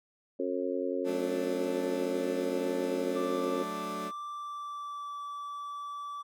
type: harmonic tone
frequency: 90.6 Hz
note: F#2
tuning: 36 cents flat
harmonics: 3 / 4 / 5 / 6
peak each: -35 / -35 / -35 / -35 dBFS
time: 0.39-3.63 s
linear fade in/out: 10 ms
type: chord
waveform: 20% pulse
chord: D major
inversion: first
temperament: equal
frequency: 185 / 220 / 293.7 Hz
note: F#3 / A3 / D4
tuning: 0 / 0 / 0 cents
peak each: -36 dBFS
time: 1.04-4.12 s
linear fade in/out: 50 ms
type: tone with pitch glide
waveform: triangle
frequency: 1174.7 to 1156.5 Hz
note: D6 to D6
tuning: 0 to -27 cents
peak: -35 dBFS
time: 3.15-6.23 s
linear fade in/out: 20 ms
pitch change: -27 cents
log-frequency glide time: 4.29-5.17 s
effects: none

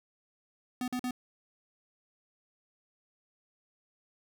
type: tone bursts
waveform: square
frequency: 250 Hz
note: B3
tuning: 21 cents sharp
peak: -32 dBFS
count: 3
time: 0.81-1.109 s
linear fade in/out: 2 ms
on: 69 ms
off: 46 ms
effects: none

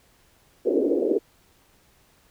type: band-pass noise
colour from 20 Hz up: white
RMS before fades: -22 dBFS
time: 0.65-1.19 s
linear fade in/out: 20 ms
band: 280 to 500 Hz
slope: 48 dB/octave
effects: pink hiss -60 dBFS RMS until 2.3 s

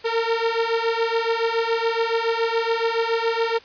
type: beating tone pair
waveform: sawtooth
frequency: 454 / 461.1 Hz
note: A#4 / A#4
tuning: -46 / -19 cents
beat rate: 7.1 Hz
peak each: -19 / -19 dBFS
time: 0.04-3.59 s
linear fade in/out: 20 ms
effects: white hiss -47 dBFS RMS until 3.64 s + resampled to 11025 Hz

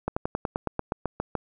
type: slowing click train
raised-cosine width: 1 ms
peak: -12 dBFS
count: 12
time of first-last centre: 0.08-1.353 s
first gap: 85 ms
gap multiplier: 1.06
effects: none

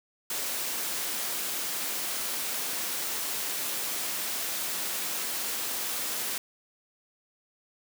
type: high-pass noise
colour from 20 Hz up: white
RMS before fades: -32 dBFS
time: 0.3-6.38 s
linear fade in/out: 2 ms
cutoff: 200 Hz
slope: 12 dB/octave
effects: none

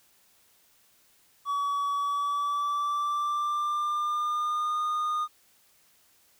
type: tone with pitch glide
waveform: triangle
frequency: 1136 to 1224.6 Hz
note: C#6 to D#6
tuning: +42 to -28 cents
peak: -24 dBFS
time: 1.45-5.28 s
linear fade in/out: 50 ms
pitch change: +130 cents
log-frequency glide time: 1.94-4.82 s
effects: white hiss -63 dBFS RMS until 6.39 s

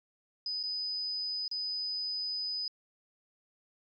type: tone with dropouts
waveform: sine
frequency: 4996 Hz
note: D#8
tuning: 6 cents sharp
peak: -32 dBFS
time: 0.46-2.68 s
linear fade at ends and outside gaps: 2 ms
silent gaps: 0.63-0.636 / 1.48-1.513 s
effects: MP3 48 kbps

